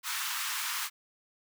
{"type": "high-pass noise", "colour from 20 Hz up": "pink", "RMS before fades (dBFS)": -34, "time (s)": [0.03, 0.9], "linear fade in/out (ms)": 50, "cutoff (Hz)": 1000, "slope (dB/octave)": 48, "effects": []}